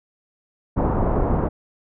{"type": "low-pass noise", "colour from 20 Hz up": "pink", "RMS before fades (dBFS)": -20, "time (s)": [0.76, 1.49], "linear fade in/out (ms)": 20, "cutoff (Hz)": 1000, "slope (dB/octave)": 24, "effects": []}